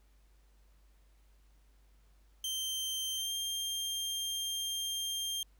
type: tone with pitch glide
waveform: sawtooth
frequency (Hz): 3132 to 3192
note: G7 to G7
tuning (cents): -2 to +31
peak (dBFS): -31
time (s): 2.44-5.43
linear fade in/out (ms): 2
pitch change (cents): +33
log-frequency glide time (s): 3.13-3.33
effects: added 50 Hz sine -61 dBFS peak until 5.59 s + pink hiss -73 dBFS RMS until 5.59 s